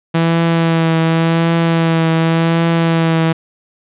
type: tone with vibrato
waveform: sawtooth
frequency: 164.81 Hz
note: E3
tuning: in tune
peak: -7 dBFS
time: 0.14-3.33 s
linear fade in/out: 10 ms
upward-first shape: triangle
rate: 0.89 Hz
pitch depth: 25 cents each way
effects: resampled to 8000 Hz + 8-bit